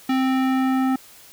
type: tone with low-pass filter sweep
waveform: square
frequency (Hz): 262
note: C4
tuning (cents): +2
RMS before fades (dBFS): -20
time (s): 0.09-0.96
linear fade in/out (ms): 5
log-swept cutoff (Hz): 3300 to 1400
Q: 0.96
effects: white hiss -47 dBFS RMS until 1.32 s